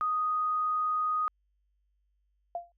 sine tone, 1244.5 Hz, D#6, in tune, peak -26 dBFS, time 0.01-1.28 s, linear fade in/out 0 ms
sine tone with exponential decay, 693 Hz, F5, 14 cents flat, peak -28 dBFS, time 2.55-2.72 s, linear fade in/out 2 ms, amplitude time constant 36 ms
effects added 50 Hz sine -70 dBFS peak until 2.77 s

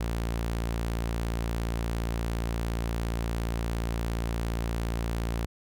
sawtooth tone, 57.2 Hz, A#1, 32 cents flat, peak -24 dBFS, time 0-5.46 s, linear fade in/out 10 ms, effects none

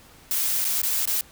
blue noise with dropouts, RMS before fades -24 dBFS, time 0.31-1.21 s, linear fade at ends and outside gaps 1 ms, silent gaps 0.645-0.65 / 0.817-0.832 / 1.055-1.074 s, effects pink hiss -51 dBFS RMS until 1.31 s

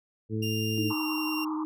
harmonic tone, 109.3 Hz, A2, 11 cents flat, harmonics 1 / 2 / 3 / 4, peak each -30 / -33 / -35 / -36 dBFS, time 0.29-0.94 s, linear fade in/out 50 ms
30% pulse tone with pitch glide, 2794 to 2770 Hz, F7 to F7, 0 to -15 cents, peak -30 dBFS, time 0.42-1.45 s, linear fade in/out 10 ms, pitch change -15 cents, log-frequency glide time 0.8-0.94 s
sine tone with vibrato, 311.1 Hz, D#4, in tune, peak -29 dBFS, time 0.78-1.65 s, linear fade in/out 0 ms, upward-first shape square, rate 10 Hz, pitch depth 12 cents each way
white band-pass noise, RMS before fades -38 dBFS, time 0.9-1.64 s, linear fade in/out 5 ms, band 860 to 1200 Hz, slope 96 dB/octave
effects none

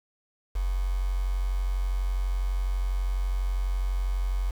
sine tone with quantisation, 46.06 Hz, F#1, 7 cents flat, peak -24 dBFS, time 0.55-4.51 s, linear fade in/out 10 ms, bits 7, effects none

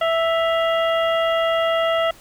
harmonic tone with a mistuned harmonic, 659.3 Hz, E5, in tune, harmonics 1 / 2 / 3 / 4 / 5, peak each -18 / -24 / -28 / -30 / -32 dBFS, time 0.01-2.11 s, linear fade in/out 5 ms, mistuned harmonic 4, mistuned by +110 cents, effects pink hiss -47 dBFS RMS until 2.2 s

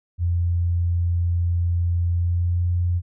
sine tone with pitch glide, 86.5 to 87.91 Hz, F2 to F2, -16 to +12 cents, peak -18 dBFS, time 0.18-3.02 s, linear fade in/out 50 ms, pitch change +28 cents, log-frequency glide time 2.13-2.67 s, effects none

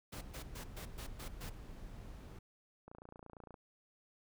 pink noise bursts, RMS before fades -48 dBFS, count 7, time 0.12-1.498 s, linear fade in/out 10 ms, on 94 ms, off 120 ms
brown noise, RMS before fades -49 dBFS, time 0.14-2.39 s, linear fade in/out 5 ms
click train, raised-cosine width 1 ms, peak -38 dBFS, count 20, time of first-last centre 2.88-3.542 s, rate 28.7 Hz
effects none

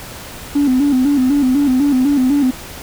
triangle tone with vibrato, 270.9 Hz, C#4, 40 cents flat, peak -7 dBFS, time 0.55-2.51 s, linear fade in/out 10 ms, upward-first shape square, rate 4 Hz, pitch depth 100 cents each way, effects tanh soft clip ceiling -7 dBFS + pink hiss -32 dBFS RMS until 2.82 s

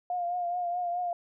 sine tone with vibrato, 706 Hz, F5, 19 cents sharp, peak -28 dBFS, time 0.1-1.13 s, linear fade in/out 2 ms, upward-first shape triangle, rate 4.7 Hz, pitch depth 44 cents each way, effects none

